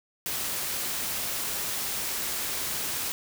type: noise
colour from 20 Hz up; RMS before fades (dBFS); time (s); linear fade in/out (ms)
white; -31; 0.26-3.12; 0
effects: none